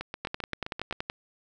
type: two click trains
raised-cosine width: 0.3 ms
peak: -18 / -15 dBFS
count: 8 / 10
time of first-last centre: 0.01-0.926 / 0.25-1.099 s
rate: 7.64 / 10.6 Hz
effects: none